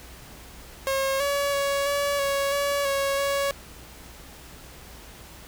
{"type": "tone with pitch steps", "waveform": "sawtooth", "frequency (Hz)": [540, 566, 560, 569, 557, 567, 553, 559], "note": ["C#5", "C#5", "C#5", "C#5", "C#5", "C#5", "C#5", "C#5"], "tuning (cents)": [-45, 36, 18, 45, 8, 39, -4, 14], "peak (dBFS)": -19, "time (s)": [0.87, 3.51], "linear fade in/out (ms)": 0, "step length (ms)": 330, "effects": ["added 60 Hz sine -49 dBFS peak until 5.47 s", "pink hiss -46 dBFS RMS until 5.47 s"]}